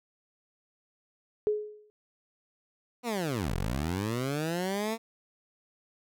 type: tone with exponential decay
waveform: sine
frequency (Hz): 422.2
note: G#4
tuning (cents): +29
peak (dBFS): -21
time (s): 1.47-1.9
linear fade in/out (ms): 0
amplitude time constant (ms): 93
type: linear two-way sweep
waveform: 15% pulse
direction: down then up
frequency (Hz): 251.9 to 39.37 to 229.9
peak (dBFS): -23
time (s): 3.03-4.98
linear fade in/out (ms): 50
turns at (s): 3.55
effects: none